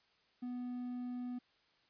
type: tone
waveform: triangle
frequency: 246.9 Hz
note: B3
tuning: in tune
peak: -37 dBFS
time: 0.42-1.39 s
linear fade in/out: 10 ms
effects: white hiss -72 dBFS RMS until 1.89 s + resampled to 11025 Hz